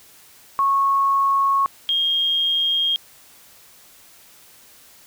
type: tone pair in turn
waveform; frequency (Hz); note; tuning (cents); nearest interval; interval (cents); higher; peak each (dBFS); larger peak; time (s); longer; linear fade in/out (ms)
sine; 1100 / 3234; C#6 / G#7; -14 / -47; octave + perfect fifth; 1867; second; -15 / -17; first; 0.59-1.66 / 1.89-2.96; neither; 0
effects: white hiss -49 dBFS RMS until 5.06 s